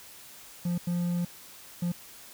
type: tone bursts at uneven times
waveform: triangle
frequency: 174.61 Hz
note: F3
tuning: in tune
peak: -24 dBFS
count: 3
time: 0.65-0.78 / 0.87-1.25 / 1.82-1.92 s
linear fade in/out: 5 ms
effects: white hiss -49 dBFS RMS until 2.33 s